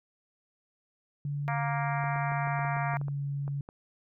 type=tone with pitch glide; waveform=sine; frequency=143.7 to 140.99 Hz; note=D3 to C#3; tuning=-37 to +30 cents; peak=-30 dBFS; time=1.25-3.61 s; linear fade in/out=2 ms; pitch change=-33 cents; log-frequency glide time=2.56-3.25 s
type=harmonic tone; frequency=233.8 Hz; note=A#3; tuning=5 cents sharp; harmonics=3 / 4 / 5 / 6 / 7 / 8 / 9 / 10; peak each=-34 / -36 / -38 / -40 / -41 / -42 / -43 / -44 dBFS; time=1.48-2.97 s; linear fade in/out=0 ms
type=clicks; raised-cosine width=1 ms; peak=-30 dBFS; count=12; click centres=2.04 / 2.161 / 2.319 / 2.473 / 2.592 / 2.65 / 2.767 / 2.937 / 3.014 / 3.083 / 3.479 / 3.689 s
effects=none